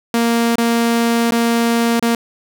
sawtooth tone with dropouts, 232.9 Hz, A#3, 1 cent flat, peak -9 dBFS, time 0.14-2.15 s, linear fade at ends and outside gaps 2 ms, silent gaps 0.556-0.582 / 1.31-1.321 / 1.997-2.025 s, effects none

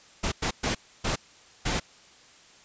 pink noise bursts at uneven times, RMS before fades -27 dBFS, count 5, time 0.23-0.32 / 0.42-0.51 / 0.63-0.75 / 1.04-1.16 / 1.65-1.8 s, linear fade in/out 10 ms, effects white hiss -54 dBFS RMS until 2.64 s + resampled to 16000 Hz

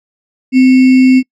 sine tone with sample-and-hold, 258.1 Hz, C4, 23 cents flat, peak -3 dBFS, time 0.52-1.23 s, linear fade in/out 50 ms, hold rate 2450 Hz, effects noise-tail reverb RT60 0.1 s tail -26 dB re dry + low-pass 4000 Hz 12 dB/octave

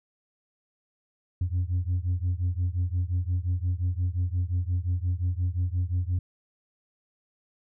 sine beating tone pair, 87.1 / 92.8 Hz, F2 / F#2, -4 / +6 cents, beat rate 5.7 Hz, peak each -25 / -26 dBFS, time 1.41-6.19 s, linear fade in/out 5 ms, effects tanh soft clip ceiling -21 dBFS

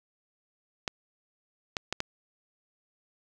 clicks, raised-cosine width 0.2 ms, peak -12 dBFS, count 4, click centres 0.878 / 1.768 / 1.926 / 2.004 s, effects none

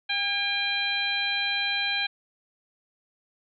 harmonic tone with a mistuned harmonic, 800 Hz, G5, 35 cents sharp, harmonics 1 / 2 / 3 / 4 / 5, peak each -36 / -31 / -29 / -31 / -30 dBFS, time 0.09-2.07 s, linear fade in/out 10 ms, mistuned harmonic 2, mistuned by +23 cents, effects none

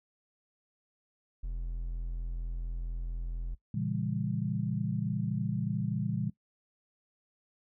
triangle tone, 42.17 Hz, E1, 40 cents sharp, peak -31 dBFS, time 1.43-3.55 s, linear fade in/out 10 ms
sine chord, A# diminished seventh, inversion none, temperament just, 116.54 / 139.85 / 167.82 / 201.4 Hz, A#2 / C#3 / E3 / G3, 0 / +16 / +31 / +47 cents, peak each -35 dBFS, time 3.74-6.3 s, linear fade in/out 5 ms
effects noise-tail reverb RT60 0.1 s tail -18 dB re dry

